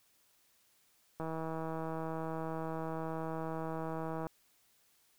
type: click train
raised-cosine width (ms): 1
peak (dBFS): -26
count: 495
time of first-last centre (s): 1.2-4.268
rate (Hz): 161
effects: white hiss -70 dBFS RMS until 5.18 s